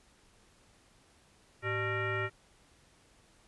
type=tone with frequency modulation; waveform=sine; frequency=877 Hz; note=A5; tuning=6 cents flat; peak=-30 dBFS; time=1.62-2.3 s; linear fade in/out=50 ms; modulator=493 Hz; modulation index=2.7; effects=pink hiss -64 dBFS RMS until 3.47 s + resampled to 24000 Hz